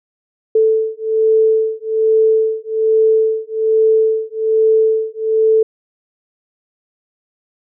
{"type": "beating tone pair", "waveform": "sine", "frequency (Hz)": [440, 441.2], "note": ["A4", "A4"], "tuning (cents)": [0, 5], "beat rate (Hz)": 1.2, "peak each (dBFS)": -14, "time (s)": [0.55, 5.63], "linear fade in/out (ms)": 5, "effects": []}